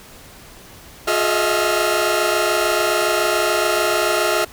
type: tone cluster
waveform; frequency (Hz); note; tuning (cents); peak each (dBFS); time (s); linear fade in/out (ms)
sawtooth; 358.2 / 423.7 / 621 / 648 / 1382; F4 / G#4 / D#5 / E5 / F6; +44 / +35 / -3 / -30 / -19; -19; 1.07-4.45; 10
effects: pink hiss -42 dBFS RMS until 4.52 s